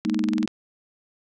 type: chord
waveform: sine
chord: Ab suspended second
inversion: none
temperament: equal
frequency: 207.7 / 233.1 / 311.1 Hz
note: Ab3 / Bb3 / Eb4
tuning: 0 / 0 / 0 cents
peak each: -25 dBFS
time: 0.05-0.46 s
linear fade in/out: 5 ms
type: click train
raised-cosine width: 0.2 ms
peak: -15 dBFS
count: 10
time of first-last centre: 0.05-0.477 s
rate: 21.1 Hz
effects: none